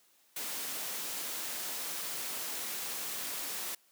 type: noise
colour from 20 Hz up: white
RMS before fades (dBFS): -38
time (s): 0.36-3.75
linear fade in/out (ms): 5
effects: white hiss -67 dBFS RMS until 3.91 s + high-pass 200 Hz 12 dB/octave